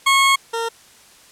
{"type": "tone pair in turn", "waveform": "20% pulse", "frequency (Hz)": [1092, 459.1], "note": ["C#6", "A#4"], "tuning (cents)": [-26, -26], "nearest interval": "octave + minor third", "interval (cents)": 1500, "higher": "first", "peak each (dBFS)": [-7, -16], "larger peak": "first", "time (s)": [[0.06, 0.36], [0.53, 0.69]], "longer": "first", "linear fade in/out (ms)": 10, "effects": ["white hiss -48 dBFS RMS until 1.31 s", "low-pass 10000 Hz 12 dB/octave"]}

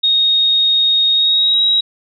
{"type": "tone with pitch glide", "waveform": "sine", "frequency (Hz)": [3729, 3836], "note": ["A#7", "A#7"], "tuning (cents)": [0, 49], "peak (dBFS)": -10, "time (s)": [0.03, 1.81], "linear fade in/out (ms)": 10, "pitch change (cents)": 49, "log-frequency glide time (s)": [1.12, 1.62], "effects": []}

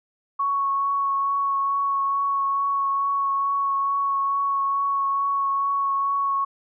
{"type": "tone with vibrato", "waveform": "sine", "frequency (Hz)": 1108.7, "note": "C#6", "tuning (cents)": 0, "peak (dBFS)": -20, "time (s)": [0.39, 6.45], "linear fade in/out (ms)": 10, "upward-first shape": "triangle", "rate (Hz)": 2.3, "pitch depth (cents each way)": 13, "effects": []}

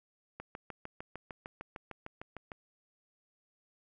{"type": "click train", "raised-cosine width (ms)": 0.5, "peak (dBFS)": -27, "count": 15, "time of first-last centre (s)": [0.4, 2.518], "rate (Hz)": 6.61, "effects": []}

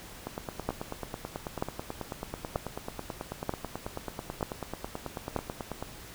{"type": "two click trains", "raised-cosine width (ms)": 1, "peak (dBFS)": [-14, -20], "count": [6, 52], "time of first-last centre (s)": [[0.69, 5.363], [0.27, 5.826]], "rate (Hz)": [1.07, 9.18], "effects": ["pink hiss -47 dBFS RMS until 6.14 s"]}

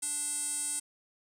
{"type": "tone with band-pass filter", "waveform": "square", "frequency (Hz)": 293.7, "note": "D4", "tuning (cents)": 0, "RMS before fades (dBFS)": -34, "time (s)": [0.02, 0.8], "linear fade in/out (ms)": 10, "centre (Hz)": 8700, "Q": 9.9, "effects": []}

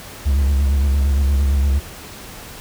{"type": "tone with vibrato", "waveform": "triangle", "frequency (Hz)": 69.3, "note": "C#2", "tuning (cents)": 0, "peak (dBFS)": -11, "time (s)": [0.25, 1.8], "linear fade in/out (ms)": 20, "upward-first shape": "square", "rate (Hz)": 8.7, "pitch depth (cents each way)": 49, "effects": ["pink hiss -36 dBFS RMS until 2.6 s"]}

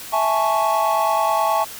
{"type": "chord", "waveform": "triangle", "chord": "A major seventh", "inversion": "second", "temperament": "equal", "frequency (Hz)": [659.3, 830.6, 880, 1108.7], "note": ["E5", "G#5", "A5", "C#6"], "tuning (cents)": [0, 0, 0, 0], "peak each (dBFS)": -20, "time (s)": [0.12, 1.65], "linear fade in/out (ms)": 20, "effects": ["white hiss -35 dBFS RMS until 1.79 s"]}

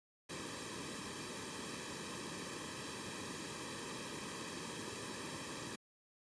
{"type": "noise with comb filter", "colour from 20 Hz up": "pink", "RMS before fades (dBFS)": -45, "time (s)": [0.29, 5.76], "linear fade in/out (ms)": 10, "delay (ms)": 1.4, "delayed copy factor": -0.75, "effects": ["high-pass 100 Hz 12 dB/octave", "resampled to 22050 Hz"]}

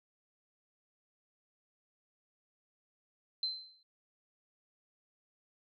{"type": "tone with exponential decay", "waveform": "sine", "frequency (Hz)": 4089, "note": "C8", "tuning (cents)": -41, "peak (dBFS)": -29, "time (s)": [3.43, 3.83], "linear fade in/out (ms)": 2, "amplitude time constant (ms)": 86, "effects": []}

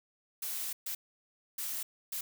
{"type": "noise bursts at uneven times", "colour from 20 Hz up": "blue", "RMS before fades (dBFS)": -37, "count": 4, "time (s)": [[0.42, 0.73], [0.86, 0.95], [1.58, 1.83], [2.12, 2.21]], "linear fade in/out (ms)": 5, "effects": []}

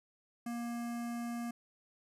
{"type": "tone with notch filter", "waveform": "square", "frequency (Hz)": 236.3, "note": "A#3", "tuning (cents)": 24, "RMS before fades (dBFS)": -39, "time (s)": [0.46, 1.51], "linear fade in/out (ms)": 5, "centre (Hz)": 3700, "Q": 1.2, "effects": ["resampled to 32000 Hz"]}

